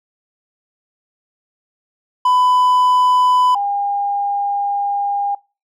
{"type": "tone pair in turn", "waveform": ["triangle", "sine"], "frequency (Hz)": [1000, 807.3], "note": ["B5", "G#5"], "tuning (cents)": [21, -49], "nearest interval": "major third", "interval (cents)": 370, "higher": "first", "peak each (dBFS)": [-9, -16], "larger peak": "first", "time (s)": [[2.25, 3.55], [3.55, 5.35]], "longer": "second", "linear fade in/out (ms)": 5, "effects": ["noise-tail reverb RT60 0.3 s tail -23 dB re dry"]}